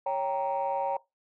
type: chord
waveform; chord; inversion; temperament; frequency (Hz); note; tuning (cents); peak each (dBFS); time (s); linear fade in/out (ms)
sine; G diminished; second; equal; 554.4 / 784 / 932.3; Db5 / G5 / Bb5; 0 / 0 / 0; -30; 0.06-0.97; 5
effects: noise-tail reverb RT60 0.2 s tail -20 dB re dry + tanh soft clip ceiling -21 dBFS